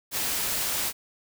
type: noise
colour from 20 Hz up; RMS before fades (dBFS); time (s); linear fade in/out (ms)
white; -28; 0.11-0.93; 50
effects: none